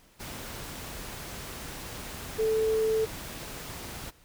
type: tone in noise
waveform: sine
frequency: 440 Hz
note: A4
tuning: in tune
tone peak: -23 dBFS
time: 2.38-3.06 s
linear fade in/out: 20 ms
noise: pink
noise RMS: -40 dBFS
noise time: 0.19-4.11 s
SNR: +14 dB
effects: pink hiss -60 dBFS RMS until 4.24 s